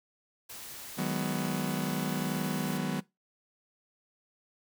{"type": "noise", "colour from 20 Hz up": "white", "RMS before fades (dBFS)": -44, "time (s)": [0.49, 2.78], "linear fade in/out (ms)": 10}
{"type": "chord", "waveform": "40% pulse", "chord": "G# minor seventh", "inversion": "second", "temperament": "just", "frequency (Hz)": [155.74, 186.89, 207.7, 249.2], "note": ["D#3", "F#3", "G#3", "B3"], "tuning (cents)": [2, 18, 0, 16], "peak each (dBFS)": [-35, -33, -37, -35], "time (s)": [0.97, 3.01], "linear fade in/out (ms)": 20}
{"effects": ["noise-tail reverb RT60 0.2 s tail -20 dB re dry"]}